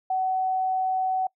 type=tone; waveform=sine; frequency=752 Hz; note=F#5; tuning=28 cents sharp; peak=-22 dBFS; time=0.1-1.27 s; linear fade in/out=5 ms; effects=noise-tail reverb RT60 0.1 s tail -24 dB re dry